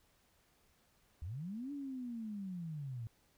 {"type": "linear two-way sweep", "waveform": "sine", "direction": "up then down", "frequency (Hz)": [70.4, 290, 109.8], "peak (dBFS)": -40, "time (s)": [1.22, 3.07], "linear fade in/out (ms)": 0, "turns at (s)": 1.72, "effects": ["pink hiss -72 dBFS RMS until 3.37 s"]}